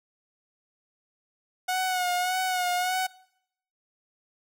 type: tone with vibrato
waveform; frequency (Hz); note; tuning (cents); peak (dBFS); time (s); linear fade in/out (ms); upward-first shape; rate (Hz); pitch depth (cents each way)
sawtooth; 731; F#5; -21; -21; 1.68-3.07; 10; sine; 1.7; 40
effects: noise-tail reverb RT60 0.7 s tail -21 dB re dry